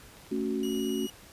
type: click train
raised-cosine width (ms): 0.2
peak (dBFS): -36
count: 16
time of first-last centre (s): 0.17-0.895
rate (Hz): 20.7
type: chord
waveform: sine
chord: F# minor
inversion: first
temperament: just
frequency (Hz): 222 / 277.5 / 370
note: A3 / C#4 / F#4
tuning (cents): +16 / +2 / 0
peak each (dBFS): -32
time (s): 0.31-1.07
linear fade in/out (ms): 10
type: tone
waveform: sawtooth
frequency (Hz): 2905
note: F#7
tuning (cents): -32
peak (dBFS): -37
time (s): 0.63-1.1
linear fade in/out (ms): 2
effects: pink hiss -52 dBFS RMS until 1.32 s + resampled to 32000 Hz